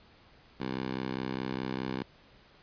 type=tone with high-pass filter; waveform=10% pulse; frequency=64.9 Hz; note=C2; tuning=13 cents flat; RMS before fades=-35 dBFS; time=0.6-2.03 s; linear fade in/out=5 ms; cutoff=180 Hz; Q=0.92; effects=pink hiss -59 dBFS RMS until 2.62 s + resampled to 11025 Hz